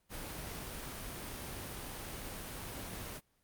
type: noise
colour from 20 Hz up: pink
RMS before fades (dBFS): -43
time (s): 0.09-3.21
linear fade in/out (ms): 50
effects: pink hiss -75 dBFS RMS until 3.43 s + Opus 32 kbps